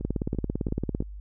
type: two click trains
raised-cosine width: 3 ms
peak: -22 / -14 dBFS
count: 4 / 18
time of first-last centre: 0.01-1.024 / 0.05-1.005 s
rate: 2.96 / 17.8 Hz
effects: added 50 Hz sine -37 dBFS peak until 1.2 s